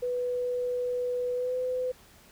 sine tone with pitch glide, 493.9 to 505.7 Hz, B4 to B4, 0 to +41 cents, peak -27 dBFS, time 0.02-1.92 s, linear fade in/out 10 ms, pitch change +41 cents, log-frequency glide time 1.35-1.55 s, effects pink hiss -56 dBFS RMS until 2.31 s

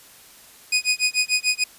20% pulse tone with tremolo, 2489 Hz, D#7, in tune, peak -11 dBFS, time 0.72-1.64 s, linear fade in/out 5 ms, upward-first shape sine, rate 6.8 Hz, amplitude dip 100%, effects white hiss -48 dBFS RMS until 1.78 s + resampled to 32000 Hz

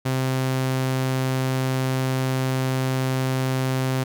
sawtooth tone, 130.81 Hz, C3, in tune, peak -17 dBFS, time 0.05-4.04 s, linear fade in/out 10 ms, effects none

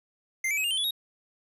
square tone with pitch steps, 2093 / 2309 / 2547 / 2810 / 3100 / 3420 / 3773 Hz, C7 / D7 / D#7 / F7 / G7 / A7 / A#7, 0 / -30 / +40 / +10 / -20 / -50 / +20 cents, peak -26 dBFS, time 0.44-0.909 s, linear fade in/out 5 ms, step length 67 ms, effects resampled to 32000 Hz + 10-bit

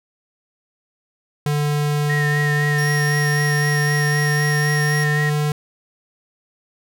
square tone with pitch glide, 147.4 to 149.03 Hz, D3 to D3, +7 to +26 cents, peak -18 dBFS, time 1.46-5.52 s, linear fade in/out 2 ms, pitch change +19 cents, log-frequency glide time 3.89-4.97 s
sine tone with vibrato, 1855 Hz, A#6, 9 cents flat, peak -21 dBFS, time 2.09-5.3 s, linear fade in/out 10 ms, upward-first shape sine, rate 3.9 Hz, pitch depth 39 cents each way
sawtooth tone, 5588 Hz, F8, in tune, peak -26 dBFS, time 2.78-5.04 s, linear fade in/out 5 ms
effects none

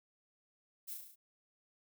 violet noise with echo, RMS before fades -44 dBFS, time 0.87-0.95 s, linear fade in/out 20 ms, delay 35 ms, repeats 6, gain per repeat -3 dB, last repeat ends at 1.16 s, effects none

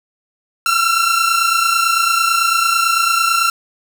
sawtooth tone pair together, 1342 / 1371 Hz, E6 / F6, +31 / -32 cents, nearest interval unison, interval 37 cents, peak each -12 dBFS, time 0.66-3.5 s, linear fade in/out 2 ms, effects none

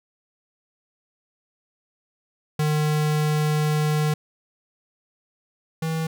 square tone pair in turn, 151.9 / 160.93 Hz, D#3 / E3, -41 / -41 cents, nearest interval minor second, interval 100 cents, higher second, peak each -20 / -24 dBFS, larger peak first, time 2.59-4.14 / 5.82-6.07 s, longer first, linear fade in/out 5 ms, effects none

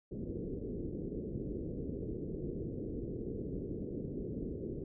white low-pass noise, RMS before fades -40 dBFS, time 0.11-4.84 s, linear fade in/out 5 ms, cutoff 450 Hz, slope 48 dB/octave, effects none

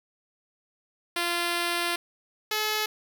5% pulse tone pair in turn, 345.4 / 428.4 Hz, F4 / A4, -19 / -46 cents, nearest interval major third, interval 373 cents, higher second, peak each -14 dBFS, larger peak neither, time 1.16-1.96 / 2.51-2.86 s, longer first, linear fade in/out 5 ms, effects none

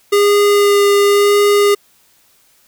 square tone with vibrato, 406.8 Hz, G#4, 36 cents flat, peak -9 dBFS, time 0.12-1.75 s, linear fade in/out 10 ms, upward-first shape sine, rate 0.94 Hz, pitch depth 11 cents each way, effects white hiss -53 dBFS RMS until 2.67 s

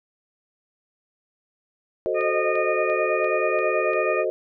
sine chord, F# diminished seventh, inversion none, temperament equal, 370 / 440 / 523.3 / 622.3 Hz, F#4 / A4 / C5 / Eb5, 0 / 0 / 0 / 0 cents, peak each -27 dBFS, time 2.06-4.3 s, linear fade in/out 0 ms
harmonic tone, 613 Hz, D#5, 26 cents flat, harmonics 1 / 2 / 3 / 4, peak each -28 / -28 / -33 / -29 dBFS, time 2.14-4.25 s, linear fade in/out 50 ms
click train, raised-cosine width 0.3 ms, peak -26 dBFS, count 6, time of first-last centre 2.21-3.934 s, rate 2.9 Hz
effects none

